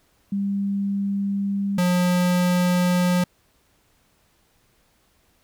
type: tone pair in turn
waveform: sine / square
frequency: 198.9 / 178.85 Hz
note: G3 / F3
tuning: +25 / +41 cents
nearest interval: major second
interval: 184 cents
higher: first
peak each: -21 / -18 dBFS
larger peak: second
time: 0.32-1.78 / 1.78-3.24 s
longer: neither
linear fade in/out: 5 ms
effects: pink hiss -63 dBFS RMS until 5.43 s